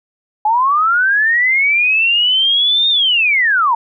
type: linear two-way sweep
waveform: sine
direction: up then down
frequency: 831 to 3691 to 886 Hz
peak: -10 dBFS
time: 0.45-3.75 s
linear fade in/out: 5 ms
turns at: 2.89 s
effects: none